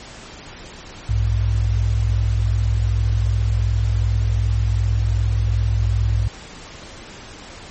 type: tone pair together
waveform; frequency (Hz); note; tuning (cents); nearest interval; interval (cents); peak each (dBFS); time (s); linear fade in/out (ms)
sine; 60.65 / 103.3; B1 / G#2; -31 / -9; major sixth; 922; -18; 1.09-6.28; 5
effects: pink hiss -38 dBFS RMS until 7.7 s + MP3 32 kbps